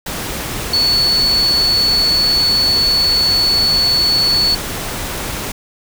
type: tone in noise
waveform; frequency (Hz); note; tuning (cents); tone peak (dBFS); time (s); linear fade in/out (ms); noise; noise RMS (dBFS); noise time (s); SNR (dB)
sine; 4429; C#8; -2; -11; 0.73-4.55; 5; pink; -23; 0.06-5.52; +9
effects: none